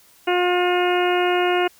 harmonic tone, 357.3 Hz, F4, 40 cents sharp, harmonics 1 / 2 / 3 / 4 / 5 / 6 / 7 / 8, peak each -19 / -22 / -29 / -27 / -32 / -31 / -31 / -29 dBFS, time 0.27-1.68 s, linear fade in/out 10 ms, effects white hiss -53 dBFS RMS until 1.79 s

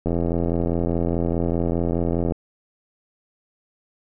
click train, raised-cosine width 2 ms, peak -10 dBFS, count 193, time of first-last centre 0.06-2.321 s, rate 84.9 Hz, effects none

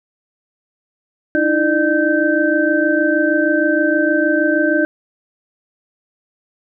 sine tone cluster, 301.7 / 328.1 / 600 / 1551 Hz, D4 / E4 / D5 / G6, +47 / -8 / +37 / -19 cents, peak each -18 dBFS, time 1.35-4.85 s, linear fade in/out 0 ms, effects none

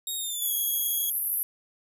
10% pulse tone with pitch glide, 3749 to 3321 Hz, A#7 to G#7, +9 to -1 cents, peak -23 dBFS, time 0.07-1.1 s, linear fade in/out 2 ms, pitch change -210 cents, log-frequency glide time 0.17-0.53 s
pink band-pass noise, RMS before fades -29 dBFS, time 0.42-1.43 s, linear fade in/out 0 ms, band 11000 to 13000 Hz, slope 96 dB/octave
effects none

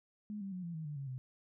sine tone with pitch steps, 209.5 / 195.47 / 182.38 / 170.17 / 158.77 / 148.14 / 138.22 / 128.96 Hz, G#3 / G3 / F#3 / F3 / D#3 / D3 / C#3 / C3, +15 / -5 / -25 / -45 / +35 / +15 / -5 / -25 cents, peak -39 dBFS, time 0.3-1.18 s, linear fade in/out 0 ms, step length 110 ms, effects none

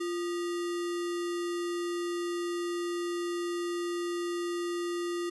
sine tone with sample-and-hold, 347 Hz, F4, 11 cents flat, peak -30 dBFS, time 0-5.3 s, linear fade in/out 10 ms, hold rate 1575 Hz, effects resampled to 24000 Hz

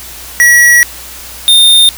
square tone pair in turn, 1925 / 3634 Hz, B6 / A#7, -45 / -45 cents, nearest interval major seventh, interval 1100 cents, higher second, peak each -3 dBFS, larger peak neither, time 0.4-0.83 / 1.48-1.89 s, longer first, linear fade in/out 0 ms, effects added 60 Hz sine -35 dBFS peak until 1.97 s + white hiss -28 dBFS RMS until 1.97 s

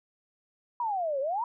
sine exponential two-way sweep, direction down then up, 987.8 to 523.3 to 987.8 Hz, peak -27 dBFS, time 0.8-1.44 s, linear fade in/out 2 ms, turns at 1.2 s, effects none

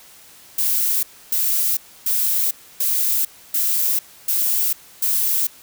violet noise bursts, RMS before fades -19 dBFS, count 7, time 0.58-5.47 s, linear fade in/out 5 ms, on 450 ms, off 290 ms, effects white hiss -46 dBFS RMS until 5.62 s

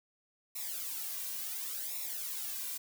blue noise with flanger, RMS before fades -39 dBFS, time 0.55-2.78 s, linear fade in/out 10 ms, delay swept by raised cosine 0.64 to 2.34 ms, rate 0.7 Hz, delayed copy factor -1, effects none

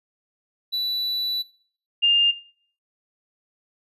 triangle / sine tone pair in turn, 3960 / 2809 Hz, B7 / F7, +4 / +9 cents, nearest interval tritone, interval 595 cents, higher first, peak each -21 / -14 dBFS, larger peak second, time 0.72-1.43 / 2.02-2.32 s, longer first, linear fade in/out 20 ms, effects noise-tail reverb RT60 0.5 s tail -19 dB re dry + resampled to 32000 Hz

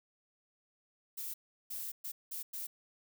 violet noise bursts at uneven times, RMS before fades -41 dBFS, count 5, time 1.17-1.34 / 1.7-1.92 / 2.04-2.12 / 2.31-2.43 / 2.53-2.67 s, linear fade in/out 10 ms, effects none

